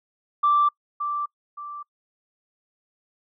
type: tone with echo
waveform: sine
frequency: 1172 Hz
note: D6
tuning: 4 cents flat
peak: -15 dBFS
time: 0.43-0.69 s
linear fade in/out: 10 ms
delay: 570 ms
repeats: 2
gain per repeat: -9 dB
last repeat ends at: 1.83 s
effects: noise-tail reverb RT60 0.1 s tail -26 dB re dry + tanh soft clip ceiling -11 dBFS